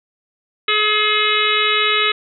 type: harmonic tone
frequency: 424.6 Hz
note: G#4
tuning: 38 cents sharp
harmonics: 1 / 3 / 4 / 5 / 6 / 7 / 8 / 9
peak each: -24 / -20 / -26 / -20 / -22 / -22 / -25 / -22 dBFS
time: 0.68-2.12 s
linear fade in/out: 5 ms
effects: none